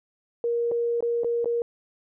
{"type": "tone with dropouts", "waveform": "sine", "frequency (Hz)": 471, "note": "A#4", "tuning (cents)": 18, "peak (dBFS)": -22, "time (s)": [0.44, 1.62], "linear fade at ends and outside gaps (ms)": 1, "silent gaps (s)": [[0.714, 0.718], [1.006, 1.025], [1.235, 1.245], [1.445, 1.457]], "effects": []}